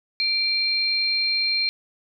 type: tone pair together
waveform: sine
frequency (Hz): 2349 / 4185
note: D7 / C8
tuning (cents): 0 / 0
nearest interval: minor seventh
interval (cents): 1000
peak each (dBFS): -25 / -21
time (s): 0.2-1.69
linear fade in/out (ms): 0
effects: none